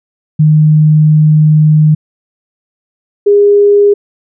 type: tone pair in turn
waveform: sine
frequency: 153.6 / 407.9 Hz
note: D#3 / G#4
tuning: -22 / -31 cents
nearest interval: octave + perfect fourth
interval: 1691 cents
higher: second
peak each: -3 dBFS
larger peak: neither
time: 0.39-1.95 / 3.26-3.94 s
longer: first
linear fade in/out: 10 ms
effects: none